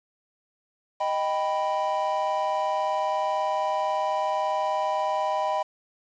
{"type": "chord", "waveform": "triangle", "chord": "Eb augmented", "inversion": "none", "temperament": "equal", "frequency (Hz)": [622.3, 784, 987.8], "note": ["Eb5", "G5", "B5"], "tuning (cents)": [0, 0, 0], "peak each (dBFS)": -26, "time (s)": [1, 5.63], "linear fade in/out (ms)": 10, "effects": ["resampled to 16000 Hz", "8-bit"]}